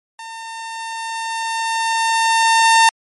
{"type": "tone with level ramp", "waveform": "sawtooth", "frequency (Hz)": 906, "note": "A#5", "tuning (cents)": -50, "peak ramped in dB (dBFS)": [-27, -4], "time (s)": [0.19, 2.89], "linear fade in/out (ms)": 2, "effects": ["MP3 48 kbps"]}